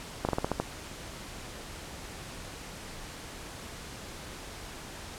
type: slowing click train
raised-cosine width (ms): 1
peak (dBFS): -13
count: 7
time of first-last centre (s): 0.25-0.6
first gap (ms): 38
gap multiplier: 1.17
effects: pink hiss -43 dBFS RMS until 5.18 s + low-pass 10000 Hz 12 dB/octave